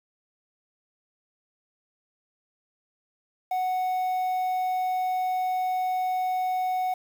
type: tone with quantisation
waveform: triangle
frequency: 740 Hz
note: F#5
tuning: in tune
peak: -22 dBFS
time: 3.51-6.94 s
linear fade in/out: 5 ms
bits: 8
effects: none